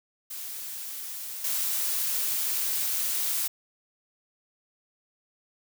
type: noise with level steps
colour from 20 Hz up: blue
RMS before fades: -37 / -28 dBFS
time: 0.3-3.48 s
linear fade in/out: 10 ms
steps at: 1.44 s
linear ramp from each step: 5 ms
effects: none